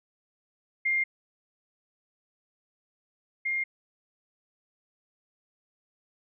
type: tone pair in turn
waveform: sine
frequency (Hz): 2114 / 2121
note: C7 / C7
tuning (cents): +17 / +23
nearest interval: unison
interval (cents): 6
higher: second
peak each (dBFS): -23 / -26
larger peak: first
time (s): 0.85-1.04 / 3.45-3.64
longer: neither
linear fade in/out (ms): 10
effects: none

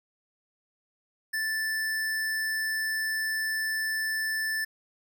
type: tone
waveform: square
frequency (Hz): 1760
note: A6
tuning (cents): 0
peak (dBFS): -28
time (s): 1.33-4.65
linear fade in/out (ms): 10
effects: none

